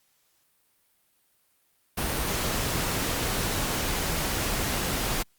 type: noise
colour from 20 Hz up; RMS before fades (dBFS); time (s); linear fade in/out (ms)
pink; -28; 1.97-5.23; 10
effects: white hiss -68 dBFS RMS until 5.38 s + Opus 48 kbps